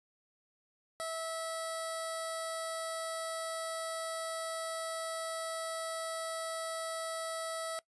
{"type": "tone with notch filter", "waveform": "10% pulse", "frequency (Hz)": 652, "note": "E5", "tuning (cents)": -19, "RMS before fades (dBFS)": -38, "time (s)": [1, 7.79], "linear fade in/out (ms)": 0, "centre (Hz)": 2700, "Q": 0.58, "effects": ["noise-tail reverb RT60 0.1 s tail -20 dB re dry", "resampled to 22050 Hz"]}